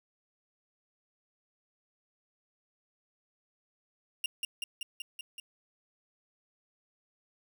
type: tone with echo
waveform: 40% pulse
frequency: 2800 Hz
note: F7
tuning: 4 cents sharp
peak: -28 dBFS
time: 4.24-4.26 s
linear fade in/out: 2 ms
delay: 190 ms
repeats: 6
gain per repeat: -2 dB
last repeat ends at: 5.4 s
effects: none